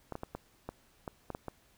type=clicks; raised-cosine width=1 ms; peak=-24 dBFS; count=9; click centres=0.123 / 0.154 / 0.234 / 0.35 / 0.69 / 1.078 / 1.303 / 1.349 / 1.483 s; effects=pink hiss -66 dBFS RMS until 1.77 s